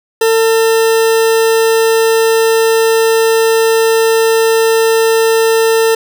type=tone; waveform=40% pulse; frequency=450 Hz; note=A4; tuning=39 cents sharp; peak=-7 dBFS; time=0.21-5.95 s; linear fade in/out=5 ms; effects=none